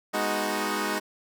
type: chord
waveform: 10% pulse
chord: G# minor seventh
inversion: none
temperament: equal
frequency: 207.7 / 246.9 / 311.1 / 370 Hz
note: G#3 / B3 / D#4 / F#4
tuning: 0 / 0 / 0 / 0 cents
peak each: -22 / -27 / -22 / -24 dBFS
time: 0.13-1 s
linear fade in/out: 20 ms
effects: none